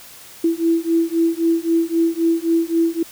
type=beating tone pair; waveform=sine; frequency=329.9 / 333.7 Hz; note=E4 / E4; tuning=+1 / +21 cents; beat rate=3.8 Hz; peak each=-18 dBFS; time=0.44-3.03 s; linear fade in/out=5 ms; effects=white hiss -41 dBFS RMS until 3.11 s